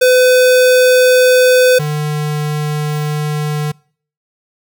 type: tone pair in turn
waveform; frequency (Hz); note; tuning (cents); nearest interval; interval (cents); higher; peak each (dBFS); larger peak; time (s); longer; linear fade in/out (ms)
square; 505 / 150.14; B4 / D3; +39 / +39; octave + major sixth; 2100; first; -7 / -16; first; 0.01-1.79 / 1.79-3.72; second; 10
effects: noise-tail reverb RT60 0.5 s tail -25 dB re dry